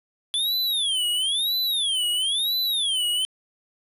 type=tone with vibrato; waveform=square; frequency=3411 Hz; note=G#7; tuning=46 cents sharp; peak=-22 dBFS; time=0.34-3.25 s; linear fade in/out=0 ms; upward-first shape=sine; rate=1 Hz; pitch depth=280 cents each way; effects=resampled to 32000 Hz + 10-bit